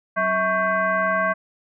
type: tone with frequency modulation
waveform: sine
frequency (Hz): 1108.7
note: C#6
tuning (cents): 0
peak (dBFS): -18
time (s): 0.16-1.34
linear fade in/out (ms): 20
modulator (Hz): 460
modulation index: 1.4
effects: none